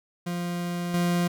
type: tone with level steps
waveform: 40% pulse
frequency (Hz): 174.61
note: F3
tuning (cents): 0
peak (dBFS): -27 / -21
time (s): 0.26-1.28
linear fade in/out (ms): 10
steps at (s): 0.94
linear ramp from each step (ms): 2
effects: none